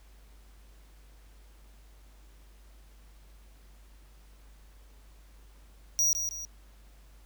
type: tone with echo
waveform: square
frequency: 5770 Hz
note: F#8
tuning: 44 cents flat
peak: -23 dBFS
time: 5.99-6.13 s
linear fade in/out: 0 ms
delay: 160 ms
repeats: 2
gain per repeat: -7 dB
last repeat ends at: 6.45 s
effects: added 50 Hz sine -52 dBFS peak until 7.25 s + pink hiss -63 dBFS RMS until 7.25 s